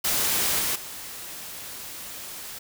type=noise with level steps; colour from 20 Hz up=white; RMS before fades=-24 / -26 / -38 dBFS; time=0.04-2.59 s; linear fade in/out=10 ms; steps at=0.59 / 0.75 s; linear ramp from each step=10 ms; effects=none